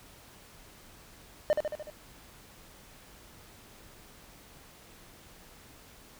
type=tone with echo; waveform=triangle; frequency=605 Hz; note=D#5; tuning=49 cents flat; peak=-19 dBFS; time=1.5-1.53 s; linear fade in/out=0 ms; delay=74 ms; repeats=5; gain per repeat=-4 dB; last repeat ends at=1.9 s; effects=pink hiss -54 dBFS RMS until 6.19 s